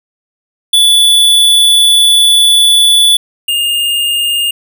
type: tone pair in turn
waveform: square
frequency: 3455 / 2826 Hz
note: A7 / F7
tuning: -32 / +20 cents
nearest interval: minor third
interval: 348 cents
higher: first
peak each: -5 / -11 dBFS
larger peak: first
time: 0.73-3.17 / 3.48-4.51 s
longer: first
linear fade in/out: 5 ms
effects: none